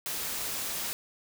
white noise, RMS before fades -34 dBFS, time 0.06-0.93 s, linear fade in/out 0 ms, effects none

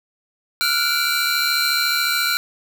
45% pulse tone cluster, 1381 / 1455 / 2332 / 3999 / 4144 Hz, F6 / F#6 / D7 / B7 / C8, -20 / -29 / -13 / +21 / -17 cents, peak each -24 dBFS, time 0.61-2.37 s, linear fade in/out 0 ms, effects none

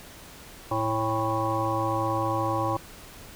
harmonic tone with a mistuned harmonic, 110 Hz, A2, in tune, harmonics 1 / 3 / 5 / 7 / 9 / 10, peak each -31 / -31 / -31 / -31 / -31 / -31 dBFS, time 0.71-2.77 s, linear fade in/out 5 ms, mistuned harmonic 7, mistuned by +57 cents, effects pink hiss -46 dBFS RMS until 3.35 s

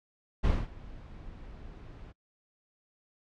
brown noise with ADSR envelope, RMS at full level -24 dBFS, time 0.43-2.13 s, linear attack 21 ms, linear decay 220 ms, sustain -22 dB, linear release 27 ms, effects noise-tail reverb RT60 0.1 s tail -25 dB re dry + low-pass 4000 Hz 12 dB/octave

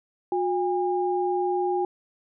sine tone pair together, 360.8 / 810 Hz, F#4 / G#5, -44 / -43 cents, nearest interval octave + major second, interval 1401 cents, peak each -24 / -26 dBFS, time 0.32-1.85 s, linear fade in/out 2 ms, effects none

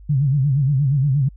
sine tone with vibrato, 138.59 Hz, C#3, in tune, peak -14 dBFS, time 0.09-1.29 s, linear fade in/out 10 ms, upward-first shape sine, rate 8.5 Hz, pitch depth 130 cents each way, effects added 50 Hz sine -39 dBFS peak until 1.36 s

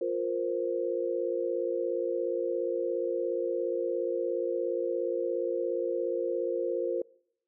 sine chord, F suspended fourth, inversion none, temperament equal with one note detuned, 351.7 / 466.2 / 523.3 Hz, F4 / Bb4 / C5, +12 / 0 / 0 cents, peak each -32 dBFS, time 0.01-7.02 s, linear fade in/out 5 ms, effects noise-tail reverb RT60 0.7 s tail -24 dB re dry

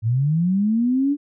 sine linear sweep, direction up, 105.8 to 293.7 Hz, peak -16 dBFS, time 0.02-1.17 s, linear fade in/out 50 ms, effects none

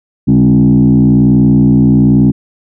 sine tone with frequency modulation, 207.7 Hz, G#3, in tune, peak -3 dBFS, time 0.27-2.32 s, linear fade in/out 20 ms, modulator 61.1 Hz, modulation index 1.4, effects tanh soft clip ceiling 0 dBFS

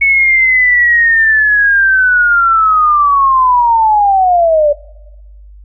sine linear sweep, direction down, 2217 to 573 Hz, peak -6 dBFS, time 0.01-4.73 s, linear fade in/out 10 ms, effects noise-tail reverb RT60 1.0 s tail -22 dB re dry + added 50 Hz sine -33 dBFS peak until 5.64 s

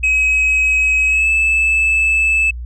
sine tone with pitch glide, 2549 to 2619 Hz, D#7 to E7, +41 to -12 cents, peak -9 dBFS, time 0.03-2.51 s, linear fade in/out 10 ms, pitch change +47 cents, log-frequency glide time 1.07-1.29 s, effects tanh soft clip ceiling -10 dBFS + added 60 Hz sine -24 dBFS peak until 2.65 s

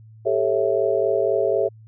sine chord, A dominant seventh, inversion third, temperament just, 396 / 440 / 550 / 660 Hz, G4 / A4 / C#5 / E5, +18 / 0 / -14 / +2 cents, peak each -23 dBFS, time 0.25-1.69 s, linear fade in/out 20 ms, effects added 110 Hz sine -43 dBFS peak until 1.87 s

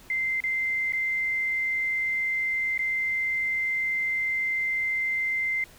sine tone with dropouts, 2082 Hz, C7, 9 cents flat, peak -24 dBFS, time 0.1-5.64 s, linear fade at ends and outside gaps 2 ms, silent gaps 0.404-0.438 / 0.923-0.933 / 2.778-2.791 s, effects pink hiss -52 dBFS RMS until 5.78 s

